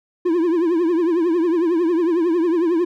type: tone with vibrato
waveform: triangle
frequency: 338.9 Hz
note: E4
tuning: 48 cents sharp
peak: -13 dBFS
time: 0.25-2.85 s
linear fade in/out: 10 ms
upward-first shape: triangle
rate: 11 Hz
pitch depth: 140 cents each way
effects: none